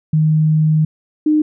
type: tone pair in turn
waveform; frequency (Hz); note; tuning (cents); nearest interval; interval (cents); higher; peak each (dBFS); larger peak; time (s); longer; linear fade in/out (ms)
sine; 155.56 / 305.2; D#3 / D#4; 0 / -33; octave; 1167; second; -10; neither; 0.13-0.85 / 1.26-1.42; first; 5
effects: none